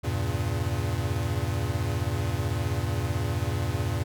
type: chord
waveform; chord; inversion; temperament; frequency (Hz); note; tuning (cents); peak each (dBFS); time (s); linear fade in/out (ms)
square; E diminished seventh; none; equal; 82.41 / 98 / 116.54 / 138.59; E2 / G2 / Bb2 / Db3; 0 / 0 / 0 / 0; -32 / -31 / -31 / -36; 0.03-4.04; 20
effects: none